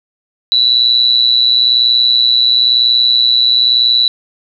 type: tone with amplitude modulation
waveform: sine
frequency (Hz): 3951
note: B7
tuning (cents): 0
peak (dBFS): -4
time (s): 0.52-4.08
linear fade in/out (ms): 0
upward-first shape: sine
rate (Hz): 121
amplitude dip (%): 75
effects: none